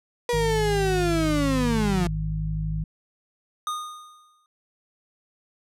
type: linear sweep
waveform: 35% pulse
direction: down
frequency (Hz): 484.6 to 169.6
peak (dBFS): -20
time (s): 0.29-2.07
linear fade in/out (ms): 2
type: harmonic tone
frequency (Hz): 52.2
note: G#1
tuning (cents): +10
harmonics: 1 / 2 / 3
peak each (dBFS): -28 / -36 / -27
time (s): 0.33-2.84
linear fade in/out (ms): 5
type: tone with exponential decay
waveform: square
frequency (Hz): 1229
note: D#6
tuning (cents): -22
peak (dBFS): -25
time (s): 3.67-4.46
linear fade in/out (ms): 1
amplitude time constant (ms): 170
effects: low-pass 11000 Hz 12 dB/octave